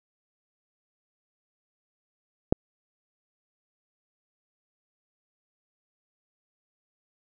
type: click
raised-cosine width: 2 ms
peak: -5 dBFS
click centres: 2.525 s
effects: none